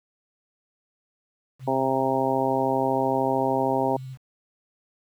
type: tone with vibrato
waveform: sine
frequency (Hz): 130.81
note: C3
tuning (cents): 0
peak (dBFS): -34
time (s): 1.59-4.18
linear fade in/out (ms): 50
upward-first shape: triangle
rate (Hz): 16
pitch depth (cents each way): 37
type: harmonic tone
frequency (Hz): 133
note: C3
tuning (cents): +29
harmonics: 2 / 3 / 4 / 5 / 6 / 7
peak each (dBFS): -28 / -28 / -28 / -28 / -28 / -28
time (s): 1.67-3.97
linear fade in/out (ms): 10
effects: 9-bit